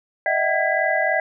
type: tone cluster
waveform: sine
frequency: 616 / 659 / 757 / 1640 / 1992 Hz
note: D#5 / E5 / F#5 / G#6 / B6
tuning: -17 / -1 / +39 / -22 / +14 cents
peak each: -24 dBFS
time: 0.26-1.2 s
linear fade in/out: 2 ms
effects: none